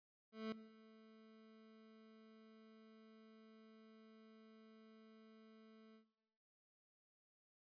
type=tone with ADSR envelope; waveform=25% pulse; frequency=220.1 Hz; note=A3; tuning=1 cent sharp; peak=-38 dBFS; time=0.32-6.05 s; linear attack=200 ms; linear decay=4 ms; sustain=-22 dB; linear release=100 ms; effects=noise-tail reverb RT60 1.0 s tail -18 dB re dry + resampled to 11025 Hz